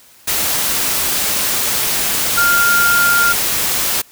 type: tone in noise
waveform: sine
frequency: 1400 Hz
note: F6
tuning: 4 cents sharp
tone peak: -11 dBFS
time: 2.37-3.33 s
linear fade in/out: 10 ms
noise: white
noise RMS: -17 dBFS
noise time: 0.27-4.02 s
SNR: +3 dB
effects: white hiss -46 dBFS RMS until 4.11 s